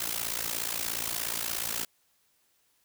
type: noise with amplitude modulation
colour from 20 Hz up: white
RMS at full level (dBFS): -29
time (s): 0-1.85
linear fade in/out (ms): 5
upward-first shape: sine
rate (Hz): 56.9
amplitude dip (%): 85
effects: white hiss -70 dBFS RMS until 2.84 s